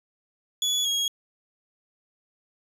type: tone pair in turn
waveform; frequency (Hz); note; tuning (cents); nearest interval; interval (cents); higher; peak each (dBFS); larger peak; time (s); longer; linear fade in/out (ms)
30% pulse; 3407 / 3295; G#7 / G#7; +44 / -14; minor second; 58; first; -20; neither; 0.62-0.85 / 0.85-1.08; neither; 2
effects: resampled to 32000 Hz